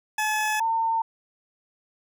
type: tone pair in turn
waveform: 20% pulse / sine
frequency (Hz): 857 / 905.4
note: A5 / A5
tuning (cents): -46 / +49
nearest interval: minor second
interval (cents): 95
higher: second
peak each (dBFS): -18 / -21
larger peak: first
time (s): 0.18-0.6 / 0.6-1.02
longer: neither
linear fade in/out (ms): 5
effects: none